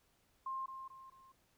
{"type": "tone with echo", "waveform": "sine", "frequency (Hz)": 1060, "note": "C6", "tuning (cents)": 22, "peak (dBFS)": -38, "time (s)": [0.46, 0.66], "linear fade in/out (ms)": 5, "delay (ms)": 220, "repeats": 3, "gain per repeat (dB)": -7, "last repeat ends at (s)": 1.32, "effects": ["pink hiss -74 dBFS RMS until 1.57 s"]}